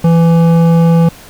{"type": "tone with hard clipping", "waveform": "triangle", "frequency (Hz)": 166.8, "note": "E3", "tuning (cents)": 21, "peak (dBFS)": -7, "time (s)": [0.04, 1.09], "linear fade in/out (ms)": 5, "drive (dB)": 15, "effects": ["pink hiss -36 dBFS RMS until 1.29 s"]}